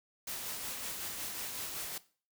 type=noise with tremolo; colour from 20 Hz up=white; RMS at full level=-39 dBFS; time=0.27-1.98 s; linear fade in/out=5 ms; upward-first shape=sine; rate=5.4 Hz; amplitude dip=30%; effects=noise-tail reverb RT60 0.4 s tail -18 dB re dry